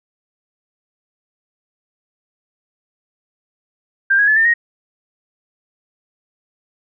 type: tone with pitch steps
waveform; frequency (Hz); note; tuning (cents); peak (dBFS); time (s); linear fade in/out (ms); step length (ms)
sine; 1587 / 1654.4 / 1724.6 / 1797.9 / 1874.2; G6 / G#6 / A6 / A6 / A#6; +21 / -7 / -35 / +37 / +9; -10; 4.1-4.54; 10; 88
effects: none